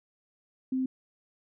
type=tone; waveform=sine; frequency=260 Hz; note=C4; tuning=11 cents flat; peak=-26 dBFS; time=0.72-0.86 s; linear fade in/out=5 ms; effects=none